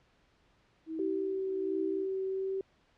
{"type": "tone with tremolo", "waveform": "sine", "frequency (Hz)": 320.8, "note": "E4", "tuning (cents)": -47, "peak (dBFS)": -32, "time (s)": [0.86, 2.08], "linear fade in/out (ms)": 50, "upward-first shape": "triangle", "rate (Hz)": 1.3, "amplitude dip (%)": 95}
{"type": "tone with vibrato", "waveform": "sine", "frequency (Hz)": 383.4, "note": "G4", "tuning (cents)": -38, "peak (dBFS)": -31, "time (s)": [0.99, 2.61], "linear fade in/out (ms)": 2, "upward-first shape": "triangle", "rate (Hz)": 1.4, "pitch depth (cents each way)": 10}
{"effects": ["pink hiss -68 dBFS RMS until 2.97 s", "low-pass 4000 Hz 12 dB/octave"]}